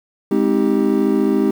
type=chord; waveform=triangle; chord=Ab major seventh; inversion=none; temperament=equal with one note detuned; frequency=207.7 / 261.6 / 315.7 / 392 Hz; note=Ab3 / C4 / Eb4 / G4; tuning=0 / 0 / +25 / 0 cents; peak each=-17 dBFS; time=0.31-1.51 s; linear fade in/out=5 ms; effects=7-bit